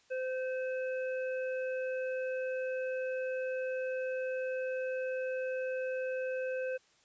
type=harmonic tone; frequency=516 Hz; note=C5; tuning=24 cents flat; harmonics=1 / 3 / 5; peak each=-33 / -43 / -47 dBFS; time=0.1-6.78 s; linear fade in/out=20 ms; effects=white hiss -67 dBFS RMS until 7.04 s + resampled to 16000 Hz